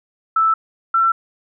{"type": "tone pair in turn", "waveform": "sine", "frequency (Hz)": [1318.5, 1345.4], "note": ["E6", "E6"], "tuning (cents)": [0, 35], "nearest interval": "unison", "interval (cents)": 35, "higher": "second", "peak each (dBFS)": -12, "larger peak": "neither", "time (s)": [[0.36, 0.54], [0.94, 1.12]], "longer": "neither", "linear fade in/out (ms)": 5, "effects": []}